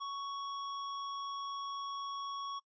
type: tone with hard clipping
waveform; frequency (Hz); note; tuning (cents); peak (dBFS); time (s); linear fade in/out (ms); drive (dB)
sine; 1114; C#6; +8; -40; 0-2.6; 20; 16
effects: noise-tail reverb RT60 0.1 s tail -25 dB re dry + resampled to 16000 Hz